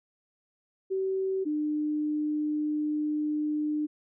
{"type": "tone pair in turn", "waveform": "sine", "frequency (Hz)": [382.1, 301.3], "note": ["G4", "D4"], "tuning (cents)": [-44, 44], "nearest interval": "major third", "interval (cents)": 412, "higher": "first", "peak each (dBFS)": -26, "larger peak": "neither", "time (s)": [[0.9, 1.45], [1.45, 3.87]], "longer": "second", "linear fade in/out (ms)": 20, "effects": []}